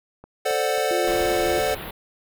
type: click train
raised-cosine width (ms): 1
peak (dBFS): -28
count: 5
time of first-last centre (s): 0.24-1.318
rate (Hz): 3.71
type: chord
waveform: square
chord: D dominant seventh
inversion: second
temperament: equal with one note detuned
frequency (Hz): 440 / 523.3 / 589 / 740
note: A4 / C5 / D5 / F#5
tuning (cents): 0 / 0 / +5 / 0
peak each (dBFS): -27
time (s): 0.45-1.75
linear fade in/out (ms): 10
type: tone with vibrato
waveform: sine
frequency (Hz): 350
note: F4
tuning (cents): +4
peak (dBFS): -25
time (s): 0.91-1.59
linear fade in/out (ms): 0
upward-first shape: sine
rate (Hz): 3.2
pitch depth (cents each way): 13
type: band-stop noise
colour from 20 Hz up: pink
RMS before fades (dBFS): -34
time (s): 1.07-1.91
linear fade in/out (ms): 5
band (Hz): 3900 to 11000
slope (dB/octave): 48
effects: none